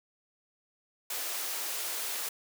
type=high-pass noise; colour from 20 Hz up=white; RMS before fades=-35 dBFS; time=1.1-2.29 s; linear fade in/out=5 ms; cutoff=340 Hz; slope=24 dB/octave; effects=none